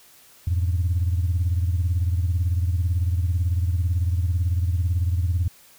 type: beating tone pair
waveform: sine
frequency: 85.1 / 103.1 Hz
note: F2 / G#2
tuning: -44 / -12 cents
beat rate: 18 Hz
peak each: -19 / -25 dBFS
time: 0.47-5.48 s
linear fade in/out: 5 ms
effects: tanh soft clip ceiling -14 dBFS + white hiss -52 dBFS RMS until 5.78 s